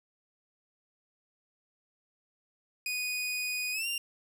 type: tone with pitch glide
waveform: sawtooth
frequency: 2480 to 2784 Hz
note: D#7 to F7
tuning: -6 to -6 cents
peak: -28 dBFS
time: 2.86-3.98 s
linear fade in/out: 2 ms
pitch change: +200 cents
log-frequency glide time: 3.72-3.87 s
effects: none